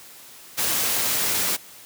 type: noise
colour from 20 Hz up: white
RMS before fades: -23 dBFS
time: 0.57-1.57 s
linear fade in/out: 20 ms
effects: white hiss -45 dBFS RMS until 1.85 s + high-pass 80 Hz 12 dB/octave